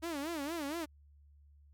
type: tone with vibrato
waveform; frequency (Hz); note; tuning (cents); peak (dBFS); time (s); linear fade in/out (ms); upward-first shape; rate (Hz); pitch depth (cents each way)
sawtooth; 308.2; D#4; -16; -32; 0.02-0.86; 20; sine; 4.3; 190
effects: added 72 Hz sine -58 dBFS peak until 1.73 s + MP3 96 kbps